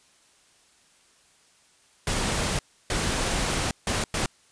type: noise bursts at uneven times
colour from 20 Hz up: pink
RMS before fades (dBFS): -26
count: 4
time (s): 2.07-2.59 / 2.9-3.71 / 3.87-4.04 / 4.14-4.26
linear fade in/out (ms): 2
effects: white hiss -60 dBFS RMS until 4.51 s + resampled to 22050 Hz